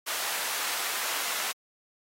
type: high-pass noise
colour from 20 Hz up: pink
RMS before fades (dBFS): -32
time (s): 0.06-1.53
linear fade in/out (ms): 20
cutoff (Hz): 920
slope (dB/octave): 12
effects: AAC 48 kbps